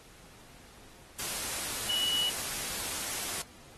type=tone in noise; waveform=sine; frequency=2938 Hz; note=F#7; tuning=13 cents flat; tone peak=-28 dBFS; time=1.89-2.3 s; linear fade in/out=5 ms; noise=white; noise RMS=-35 dBFS; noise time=1.19-3.42 s; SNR=+4 dB; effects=pink hiss -55 dBFS RMS until 3.77 s + AAC 32 kbps